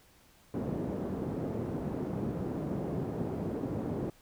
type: band-pass noise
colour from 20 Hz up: pink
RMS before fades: -35 dBFS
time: 0.54-4.1 s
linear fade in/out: 2 ms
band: 140 to 420 Hz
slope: 12 dB/octave
effects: pink hiss -62 dBFS RMS until 4.21 s